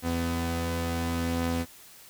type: tone pair together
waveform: sawtooth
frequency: 84 / 251.3 Hz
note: E2 / B3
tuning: +33 / +30 cents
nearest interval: octave + perfect fifth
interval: 1897 cents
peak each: -26 dBFS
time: 0.02-1.66 s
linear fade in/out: 50 ms
effects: white hiss -51 dBFS RMS until 2.09 s